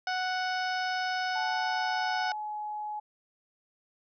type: harmonic tone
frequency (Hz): 740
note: F#5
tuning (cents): 0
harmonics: 1 / 2 / 3 / 4 / 5 / 6 / 7 / 8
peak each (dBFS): -31 / -33 / -41 / -43 / -46 / -46 / -40 / -52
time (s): 0.07-2.32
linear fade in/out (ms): 2
type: tone with pitch glide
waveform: sine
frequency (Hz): 869 to 844.3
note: A5 to G#5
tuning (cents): -22 to +28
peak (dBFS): -33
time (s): 1.35-3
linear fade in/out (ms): 10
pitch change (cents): -50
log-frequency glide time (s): 1.7-2.56
effects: none